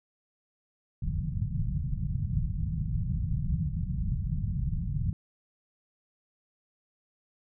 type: low-pass noise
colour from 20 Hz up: white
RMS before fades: -30 dBFS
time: 1.02-5.13 s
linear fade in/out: 2 ms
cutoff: 170 Hz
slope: 48 dB/octave
effects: none